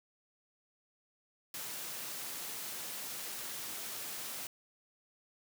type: high-pass noise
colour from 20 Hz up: white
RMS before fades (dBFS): -42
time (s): 1.54-4.47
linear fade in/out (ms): 2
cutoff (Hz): 120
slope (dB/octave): 12
effects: none